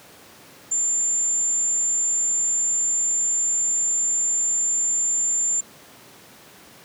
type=tone; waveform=sine; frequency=7230 Hz; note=A8; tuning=46 cents sharp; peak=-19 dBFS; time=0.71-5.61 s; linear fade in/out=10 ms; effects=pink hiss -47 dBFS RMS until 6.84 s + high-pass 150 Hz 12 dB/octave